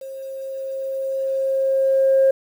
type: tone with level ramp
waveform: sine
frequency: 536 Hz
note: C5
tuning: 42 cents sharp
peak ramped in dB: -31 to -10 dBFS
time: 0.01-2.31 s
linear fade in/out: 5 ms
effects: tanh soft clip ceiling -8 dBFS + 8-bit